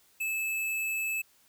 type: tone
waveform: square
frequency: 2611 Hz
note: E7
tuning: 17 cents flat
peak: -30 dBFS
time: 0.2-1.22 s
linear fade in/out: 10 ms
effects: white hiss -64 dBFS RMS until 1.48 s